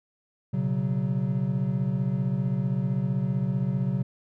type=tone cluster; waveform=triangle; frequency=121.8 / 137.3 / 187 Hz; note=B2 / C#3 / F#3; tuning=-24 / -16 / +19 cents; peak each=-28 / -25 / -26 dBFS; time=0.53-4.03 s; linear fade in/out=10 ms; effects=none